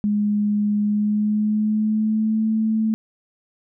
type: tone with pitch glide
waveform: sine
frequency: 207.7 to 219.7 Hz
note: G#3 to A3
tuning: 0 to -2 cents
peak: -17 dBFS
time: 0.04-2.94 s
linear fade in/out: 0 ms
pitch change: +98 cents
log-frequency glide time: 0.82-2.47 s
effects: none

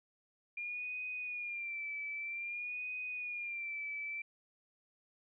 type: tone with vibrato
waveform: sine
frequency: 2400 Hz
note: D7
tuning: 37 cents sharp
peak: -38 dBFS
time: 0.57-4.22 s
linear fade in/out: 5 ms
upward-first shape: sine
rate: 0.52 Hz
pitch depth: 68 cents each way
effects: none

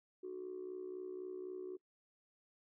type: tone with amplitude modulation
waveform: sine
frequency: 370 Hz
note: F#4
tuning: in tune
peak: -38 dBFS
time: 0.23-1.77 s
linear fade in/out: 10 ms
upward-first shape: sine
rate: 63.9 Hz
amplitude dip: 75%
effects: noise-tail reverb RT60 0.1 s tail -24 dB re dry + tanh soft clip ceiling -37 dBFS

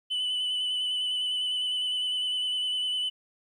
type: tone with vibrato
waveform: sine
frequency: 2997 Hz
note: F#7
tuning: 22 cents sharp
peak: -24 dBFS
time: 0.1-3.1 s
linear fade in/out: 20 ms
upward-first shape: square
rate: 9.9 Hz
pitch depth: 18 cents each way
effects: tanh soft clip ceiling -25 dBFS + 11-bit

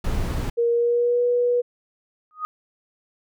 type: noise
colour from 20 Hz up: brown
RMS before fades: -24 dBFS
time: 0.04-0.5 s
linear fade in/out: 5 ms
type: tone with pitch glide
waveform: sine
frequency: 470 to 486.3 Hz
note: A#4 to B4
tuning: +14 to -27 cents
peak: -17 dBFS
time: 0.57-1.62 s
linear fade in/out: 20 ms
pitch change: +59 cents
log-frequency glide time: 0.7-1.23 s
type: tone with exponential growth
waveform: sine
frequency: 1244.5 Hz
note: D#6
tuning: in tune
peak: -21 dBFS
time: 2.31-2.45 s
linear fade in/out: 0 ms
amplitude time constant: 30 ms
effects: none

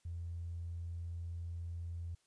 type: tone with tanh clipping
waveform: triangle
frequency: 85 Hz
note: F2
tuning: 46 cents flat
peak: -39 dBFS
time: 0.05-2.15 s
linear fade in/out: 5 ms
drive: 2 dB
effects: white hiss -75 dBFS RMS until 2.26 s + resampled to 22050 Hz

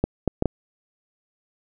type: clicks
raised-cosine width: 2 ms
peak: -6 dBFS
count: 4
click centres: 0.04 / 0.277 / 0.424 / 0.457 s
effects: none

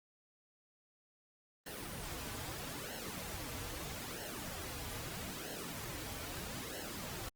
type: noise with flanger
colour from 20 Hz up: pink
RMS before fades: -44 dBFS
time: 1.66-7.29 s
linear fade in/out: 5 ms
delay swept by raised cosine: 0.83 to 5.63 ms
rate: 0.78 Hz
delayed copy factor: -0.7
effects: Opus 24 kbps

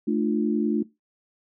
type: chord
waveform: sine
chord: D minor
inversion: second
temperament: equal with one note detuned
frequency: 220 / 298.8 / 349.2 Hz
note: A3 / D4 / F4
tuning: 0 / +30 / 0 cents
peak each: -24 / -25 / -27 dBFS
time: 0.07-0.83 s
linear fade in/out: 10 ms
effects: noise-tail reverb RT60 0.2 s tail -19 dB re dry

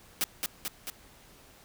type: noise with echo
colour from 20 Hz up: white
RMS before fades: -28 dBFS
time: 0.21-0.24 s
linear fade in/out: 0 ms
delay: 220 ms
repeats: 3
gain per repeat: -3 dB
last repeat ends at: 0.9 s
effects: pink hiss -56 dBFS RMS until 1.64 s

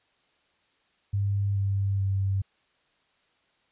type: tone with pitch steps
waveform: sine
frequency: 100 / 98.62 / 97.27 Hz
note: G2 / G2 / G2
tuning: +35 / +11 / -13 cents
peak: -23 dBFS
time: 1.13-2.42 s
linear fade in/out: 10 ms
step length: 430 ms
effects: white hiss -68 dBFS RMS until 3.71 s + resampled to 8000 Hz

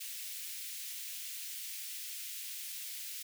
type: high-pass noise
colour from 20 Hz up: white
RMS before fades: -43 dBFS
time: 0-3.23 s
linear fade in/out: 10 ms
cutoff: 2100 Hz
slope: 24 dB/octave
effects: none

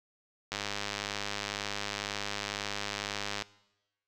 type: click train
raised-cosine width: 0.2 ms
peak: -16 dBFS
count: 297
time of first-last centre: 0.52-3.422 s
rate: 102 Hz
effects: noise-tail reverb RT60 1.0 s tail -21 dB re dry

